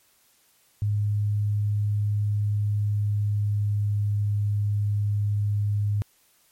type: tone with pitch glide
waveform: sine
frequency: 103.83 to 103.17 Hz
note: G#2 to G#2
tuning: 0 to -11 cents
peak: -21 dBFS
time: 0.82-6.02 s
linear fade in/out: 0 ms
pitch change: -11 cents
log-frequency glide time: 2.64-4.05 s
effects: white hiss -62 dBFS RMS until 6.51 s + MP3 64 kbps